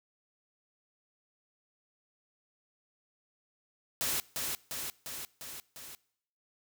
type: noise with echo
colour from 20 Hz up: white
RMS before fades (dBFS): -32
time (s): 4.01-4.2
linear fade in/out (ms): 0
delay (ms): 350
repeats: 5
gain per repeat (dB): -3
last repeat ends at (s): 5.95
effects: noise-tail reverb RT60 0.7 s tail -23 dB re dry